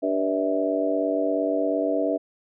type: harmonic tone with a mistuned harmonic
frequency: 97.2 Hz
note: G2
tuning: 14 cents flat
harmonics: 3 / 4 / 5 / 6 / 7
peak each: -26 / -31 / -28 / -31 / -25 dBFS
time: 0.02-2.18 s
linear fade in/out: 20 ms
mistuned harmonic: 7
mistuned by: -74 cents
effects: none